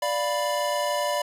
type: chord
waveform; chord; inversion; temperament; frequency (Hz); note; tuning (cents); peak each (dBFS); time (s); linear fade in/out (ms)
square; B diminished; first; equal; 587.3 / 698.5 / 987.8; D5 / F5 / B5; 0 / 0 / 0; -27 / -32 / -29; 0.02-1.22; 5
effects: resampled to 32000 Hz